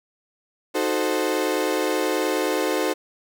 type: chord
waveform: 35% pulse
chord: D# diminished seventh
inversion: none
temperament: equal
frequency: 311.1 / 370 / 440 / 523.3 Hz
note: D#4 / F#4 / A4 / C5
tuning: 0 / 0 / 0 / 0 cents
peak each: -25 dBFS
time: 0.74-2.94 s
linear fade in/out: 20 ms
effects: none